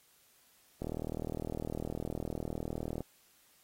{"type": "click train", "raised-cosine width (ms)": 2, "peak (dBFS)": -23, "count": 88, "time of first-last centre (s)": [0.82, 3.006], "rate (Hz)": 39.8, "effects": ["white hiss -66 dBFS RMS until 3.63 s", "AAC 48 kbps"]}